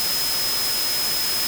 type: tone in noise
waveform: sine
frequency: 5110 Hz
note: D#8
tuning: 45 cents sharp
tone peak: -23 dBFS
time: 0-1.47 s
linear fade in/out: 0 ms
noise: white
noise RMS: -25 dBFS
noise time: 0-1.47 s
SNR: -1 dB
effects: none